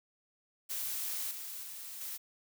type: noise with level steps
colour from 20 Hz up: blue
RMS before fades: -37 / -43 / -45 / -41 dBFS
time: 0.69-2.18 s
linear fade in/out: 20 ms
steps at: 1.31 / 1.63 / 2.01 s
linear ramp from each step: 2 ms
effects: none